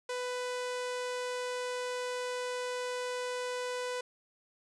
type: tone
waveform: sawtooth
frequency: 497.4 Hz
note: B4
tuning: 12 cents sharp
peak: -30 dBFS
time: 0.09-4.01 s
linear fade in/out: 5 ms
effects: resampled to 22050 Hz